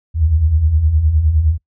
sine beating tone pair, 70.7 / 80.4 Hz, C#2 / E2, +35 / -43 cents, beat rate 9.7 Hz, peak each -19 / -11 dBFS, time 0.14-1.58 s, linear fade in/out 50 ms, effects noise-tail reverb RT60 0.1 s tail -23 dB re dry

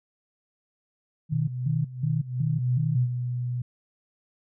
sine tone with vibrato, 140 Hz, C#3, 18 cents sharp, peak -24 dBFS, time 1.29-3.08 s, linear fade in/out 50 ms, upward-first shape square, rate 2.7 Hz, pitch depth 190 cents each way
sine tone with pitch glide, 124.9 to 123.11 Hz, B2 to B2, +20 to -5 cents, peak -26 dBFS, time 1.32-3.62 s, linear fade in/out 5 ms, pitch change -25 cents, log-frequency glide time 1.74-3.5 s
effects none

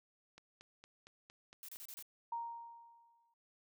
click train, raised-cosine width 0.2 ms, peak -38 dBFS, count 8, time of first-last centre 0.38-1.989 s, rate 4.35 Hz
blue noise bursts, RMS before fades -50 dBFS, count 5, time 1.63-2.025 s, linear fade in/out 0 ms, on 55 ms, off 30 ms
sine tone with exponential decay, 932.3 Hz, A#5, in tune, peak -36 dBFS, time 2.32-3.34 s, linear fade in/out 5 ms, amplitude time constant 220 ms
effects none

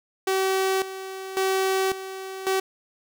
sawtooth tone with tremolo, 381.9 Hz, G4, 45 cents flat, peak -17 dBFS, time 0.27-2.6 s, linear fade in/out 5 ms, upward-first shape square, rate 0.91 Hz, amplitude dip 75%, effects none

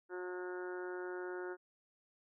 harmonic tone, 180.9 Hz, F#3, 39 cents flat, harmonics 2 / 3 / 4 / 5 / 6 / 7 / 8 / 9 / 10, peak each -41 / -52 / -55 / -53 / -59 / -58 / -49 / -57 / -62 dBFS, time 0.09-1.57 s, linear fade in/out 50 ms, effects none

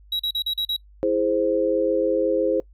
triangle tone bursts, 3867 Hz, B7, 37 cents flat, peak -20 dBFS, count 6, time 0.12-0.765 s, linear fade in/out 5 ms, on 75 ms, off 39 ms
sine chord, E augmented, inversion none, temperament equal, 329.6 / 415.3 / 523.3 Hz, E4 / G#4 / B#4, 0 / 0 / 0 cents, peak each -24 / -24 / -21 dBFS, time 1.03-2.6 s, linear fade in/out 0 ms
effects noise-tail reverb RT60 0.1 s tail -22 dB re dry + added 50 Hz sine -47 dBFS peak until 2.73 s

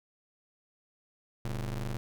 35% pulse ring-modulated tone, 75.5 Hz, D2, 48 cents sharp, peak -28 dBFS, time 1.45-1.97 s, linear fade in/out 0 ms, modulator 49 Hz, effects none

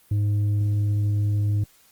sine tone with tanh clipping, 103.3 Hz, G#2, 9 cents flat, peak -20 dBFS, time 0.11-1.64 s, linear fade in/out 5 ms, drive 4 dB, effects white hiss -57 dBFS RMS until 1.91 s + Opus 32 kbps

